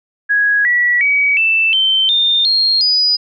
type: tone with pitch steps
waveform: sine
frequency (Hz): 1661.2 / 1941.6 / 2269 / 2652 / 3100 / 3623 / 4235 / 4949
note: G#6 / B6 / C#7 / E7 / G7 / A7 / C8 / D#8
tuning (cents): 0 / -30 / +40 / +10 / -20 / +50 / +20 / -10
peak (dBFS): -10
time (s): 0.29-3.17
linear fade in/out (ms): 20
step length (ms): 360
effects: none